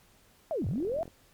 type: linear two-way sweep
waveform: sine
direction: down then up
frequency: 692 to 75.6 to 692 Hz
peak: -28 dBFS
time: 0.51-1.03 s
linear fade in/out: 0 ms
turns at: 0.67 s
type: click train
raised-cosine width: 2 ms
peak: -32 dBFS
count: 21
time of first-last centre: 0.62-1.079 s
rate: 43.6 Hz
effects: pink hiss -62 dBFS RMS until 1.33 s + MP3 96 kbps